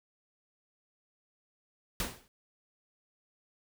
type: noise with exponential decay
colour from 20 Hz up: pink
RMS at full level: -30 dBFS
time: 2-2.28 s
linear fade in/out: 1 ms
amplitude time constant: 59 ms
effects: none